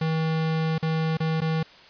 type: tone with dropouts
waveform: square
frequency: 160 Hz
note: D#3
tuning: 49 cents sharp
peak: -23 dBFS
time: 0.01-1.63 s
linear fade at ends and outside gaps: 5 ms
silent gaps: 0.782-0.826 / 1.171-1.202 / 1.406-1.416 s
effects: white hiss -49 dBFS RMS until 1.89 s + resampled to 11025 Hz